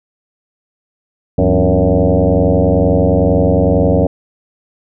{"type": "tone with frequency modulation", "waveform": "sine", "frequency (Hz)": 192.9, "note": "G3", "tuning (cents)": -28, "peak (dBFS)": -8, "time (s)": [1.38, 4.07], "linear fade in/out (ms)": 5, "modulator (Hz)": 90.9, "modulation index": 4.9, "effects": []}